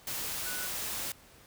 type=tone in noise; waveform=sine; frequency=1480 Hz; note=F#6; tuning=in tune; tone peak=-40 dBFS; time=0.46-0.67 s; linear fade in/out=2 ms; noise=white; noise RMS=-36 dBFS; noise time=0.07-1.12 s; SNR=-7 dB; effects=pink hiss -57 dBFS RMS until 1.46 s